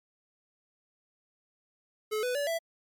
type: tone with pitch steps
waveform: square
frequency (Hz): 430 / 496.8 / 574 / 663.2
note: A4 / B4 / D5 / E5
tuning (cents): -40 / +10 / -40 / +10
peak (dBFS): -29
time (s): 2.11-2.59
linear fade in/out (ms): 20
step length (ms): 120
effects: MP3 96 kbps